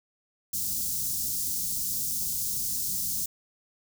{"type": "band-stop noise", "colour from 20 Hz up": "white", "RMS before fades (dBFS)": -30, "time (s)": [0.53, 3.26], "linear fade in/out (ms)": 5, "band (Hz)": [230, 5200], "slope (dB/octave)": 24, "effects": []}